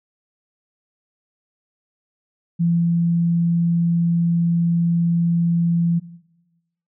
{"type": "tone", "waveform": "sine", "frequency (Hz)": 169.7, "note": "F3", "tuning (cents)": -49, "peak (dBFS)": -15, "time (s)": [2.59, 6], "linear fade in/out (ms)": 20, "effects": ["noise-tail reverb RT60 1.0 s tail -18 dB re dry"]}